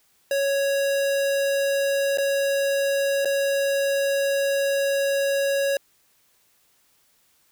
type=tone with dropouts; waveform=square; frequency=554.4 Hz; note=C#5; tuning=in tune; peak=-21 dBFS; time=0.31-5.77 s; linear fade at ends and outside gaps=2 ms; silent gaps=2.174-2.183 / 3.248-3.255 s; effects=white hiss -63 dBFS RMS until 7.51 s